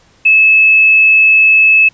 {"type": "tone", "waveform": "sine", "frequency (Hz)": 2600, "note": "E7", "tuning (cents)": -24, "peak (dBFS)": -4, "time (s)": [0.25, 1.89], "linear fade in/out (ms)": 10, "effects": ["pink hiss -49 dBFS RMS until 1.93 s", "resampled to 16000 Hz"]}